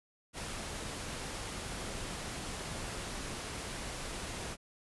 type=low-pass noise; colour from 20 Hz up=pink; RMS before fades=-41 dBFS; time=0.33-4.57 s; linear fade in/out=50 ms; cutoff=11000 Hz; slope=96 dB/octave; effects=none